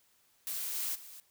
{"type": "noise with level steps", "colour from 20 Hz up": "blue", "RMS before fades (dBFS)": [-37, -35, -50], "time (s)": [0.47, 1.2], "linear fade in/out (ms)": 0, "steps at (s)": [0.74, 0.94], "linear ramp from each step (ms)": 20, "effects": ["white hiss -69 dBFS RMS until 1.3 s"]}